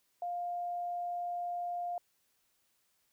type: tone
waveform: sine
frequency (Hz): 703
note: F5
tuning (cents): +11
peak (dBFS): -34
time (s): 0.22-1.98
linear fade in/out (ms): 2
effects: white hiss -75 dBFS RMS until 3.12 s